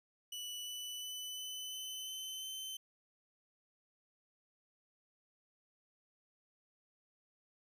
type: tone with pitch steps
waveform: sawtooth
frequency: 2960 / 2979 / 2998 / 3017 / 3036 / 3056 / 3075 Hz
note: F#7 / F#7 / F#7 / F#7 / F#7 / G7 / G7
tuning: 0 / +11 / +22 / +33 / +44 / -45 / -34 cents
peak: -39 dBFS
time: 0.32-2.77 s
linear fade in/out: 5 ms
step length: 350 ms
effects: none

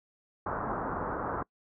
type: low-pass noise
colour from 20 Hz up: white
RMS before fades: -34 dBFS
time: 0.46-1.43 s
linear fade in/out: 5 ms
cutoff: 1400 Hz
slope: 48 dB/octave
effects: noise-tail reverb RT60 0.1 s tail -25 dB re dry

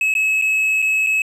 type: tone with dropouts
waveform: triangle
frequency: 2578 Hz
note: E7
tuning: 39 cents flat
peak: -13 dBFS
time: 0.01-1.22 s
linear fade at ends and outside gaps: 2 ms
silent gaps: 0.14-0.151 / 0.415-0.421 / 0.82-0.824 / 1.065-1.069 s
effects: resampled to 32000 Hz

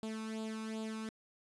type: tone with flanger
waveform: sawtooth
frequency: 220 Hz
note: A3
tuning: in tune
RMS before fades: -41 dBFS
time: 0.03-1.09 s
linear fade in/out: 0 ms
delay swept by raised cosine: 0.25 to 0.82 ms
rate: 2.6 Hz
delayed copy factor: +0.7
effects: resampled to 24000 Hz

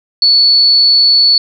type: tone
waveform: sine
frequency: 4435 Hz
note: C#8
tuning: in tune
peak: -5 dBFS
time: 0.22-1.38 s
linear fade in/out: 2 ms
effects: none

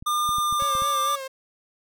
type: clicks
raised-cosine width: 5 ms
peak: -26 dBFS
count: 7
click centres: 0.025 / 0.291 / 0.384 / 0.526 / 0.623 / 0.752 / 0.821 s
type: tone with pitch glide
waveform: square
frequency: 1204 to 1185.4 Hz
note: D6 to D6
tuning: +43 to +16 cents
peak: -22 dBFS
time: 0.06-1.16 s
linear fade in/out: 10 ms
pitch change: -27 cents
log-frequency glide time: 0.34-0.99 s
type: tone with vibrato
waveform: sawtooth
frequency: 545 Hz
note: C#5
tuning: 29 cents flat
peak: -28 dBFS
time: 0.59-1.28 s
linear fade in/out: 10 ms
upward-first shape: sine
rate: 4.2 Hz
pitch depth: 52 cents each way
effects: none

